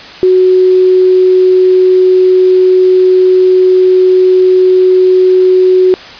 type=tone; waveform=sine; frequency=370 Hz; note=F#4; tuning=in tune; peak=-3 dBFS; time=0.23-5.94 s; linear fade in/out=0 ms; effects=white hiss -29 dBFS RMS until 6.19 s + resampled to 11025 Hz